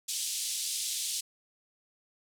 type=band-pass noise; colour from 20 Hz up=white; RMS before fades=-34 dBFS; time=0.08-1.21 s; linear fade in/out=10 ms; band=3200 to 10000 Hz; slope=24 dB/octave; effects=none